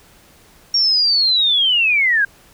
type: linear sweep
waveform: sine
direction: down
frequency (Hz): 5588 to 1561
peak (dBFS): -12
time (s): 0.74-2.25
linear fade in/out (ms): 5
effects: pink hiss -49 dBFS RMS until 2.53 s